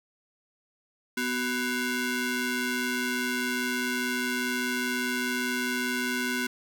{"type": "ring-modulated tone", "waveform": "sawtooth", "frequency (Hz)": 622.3, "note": "D#5", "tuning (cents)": 0, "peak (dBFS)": -20, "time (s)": [1.17, 6.47], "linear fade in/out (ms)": 5, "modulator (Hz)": 871, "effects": []}